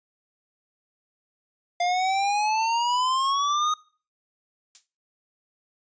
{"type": "exponential sweep", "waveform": "square", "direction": "up", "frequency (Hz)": [698.5, 1251], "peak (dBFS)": -22, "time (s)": [1.8, 3.74], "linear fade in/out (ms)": 5}
{"type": "noise with exponential decay", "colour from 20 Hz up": "violet", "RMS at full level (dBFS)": -34, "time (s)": [4.75, 4.87], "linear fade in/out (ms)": 0, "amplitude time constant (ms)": 26}
{"effects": ["noise-tail reverb RT60 0.4 s tail -22 dB re dry", "resampled to 16000 Hz"]}